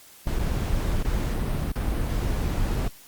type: noise with dropouts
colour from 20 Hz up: brown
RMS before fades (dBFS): -25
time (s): 0.27-2.88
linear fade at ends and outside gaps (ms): 1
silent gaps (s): 0.387-0.393 / 1.026-1.048 / 1.718-1.757
effects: white hiss -50 dBFS RMS until 3.07 s + Opus 48 kbps